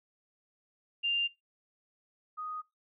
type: tone pair in turn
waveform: sine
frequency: 2794 / 1244.6 Hz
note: F7 / D#6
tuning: 0 / 0 cents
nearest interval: octave + major second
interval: 1400 cents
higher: first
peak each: -27 / -36 dBFS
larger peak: first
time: 1.03-1.28 / 2.37-2.62 s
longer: neither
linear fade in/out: 20 ms
effects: noise-tail reverb RT60 0.2 s tail -21 dB re dry